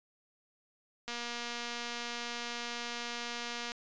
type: click train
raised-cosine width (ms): 0.2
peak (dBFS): -22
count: 629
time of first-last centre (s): 1.08-3.719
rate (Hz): 238
effects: resampled to 16000 Hz